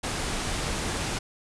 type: low-pass noise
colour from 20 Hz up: pink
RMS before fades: -30 dBFS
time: 0.03-1.19 s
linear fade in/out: 10 ms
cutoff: 10000 Hz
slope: 48 dB/octave
effects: none